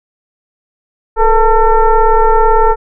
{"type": "tone with frequency modulation", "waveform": "sine", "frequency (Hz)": 437, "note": "A4", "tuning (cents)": -12, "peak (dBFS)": -5, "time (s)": [1.16, 2.76], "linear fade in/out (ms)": 50, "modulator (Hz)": 456, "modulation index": 1.6, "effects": []}